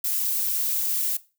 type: noise with flanger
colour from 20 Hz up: violet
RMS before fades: -25 dBFS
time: 0.04-1.17 s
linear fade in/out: 5 ms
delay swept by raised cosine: 1.8 to 6.1 ms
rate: 3.4 Hz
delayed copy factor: +0.6
effects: noise-tail reverb RT60 0.3 s tail -18 dB re dry